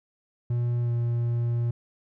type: tone with pitch glide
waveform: triangle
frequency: 120.1 to 118.51 Hz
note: B2 to A#2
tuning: -48 to +29 cents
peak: -21 dBFS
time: 0.5-1.71 s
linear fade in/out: 5 ms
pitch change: -23 cents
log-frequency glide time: 0.82-0.91 s
effects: none